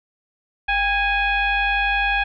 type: tone with frequency modulation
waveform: sine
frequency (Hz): 1648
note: G#6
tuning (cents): -14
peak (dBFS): -17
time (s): 0.68-2.24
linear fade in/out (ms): 10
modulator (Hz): 849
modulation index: 1.4
effects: none